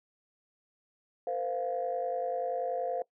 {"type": "chord", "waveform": "sine", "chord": "Bb suspended second", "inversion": "none", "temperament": "equal with one note detuned", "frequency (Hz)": [466.2, 516.6, 698.5], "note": ["Bb4", "C5", "F5"], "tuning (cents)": [0, -22, 0], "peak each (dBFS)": [-37, -33, -33], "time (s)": [1.27, 3.02], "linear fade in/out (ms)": 2, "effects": ["noise-tail reverb RT60 0.1 s tail -21 dB re dry", "tanh soft clip ceiling -22 dBFS"]}